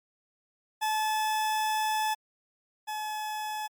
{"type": "tone pair in turn", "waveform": "40% pulse", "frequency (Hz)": [864, 855.1], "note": ["A5", "A5"], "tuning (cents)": [-32, -50], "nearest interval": "unison", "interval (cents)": 18, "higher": "first", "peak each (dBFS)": [-25, -31], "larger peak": "first", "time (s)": [[0.81, 2.15], [2.87, 3.68]], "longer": "first", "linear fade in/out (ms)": 20, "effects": ["MP3 96 kbps"]}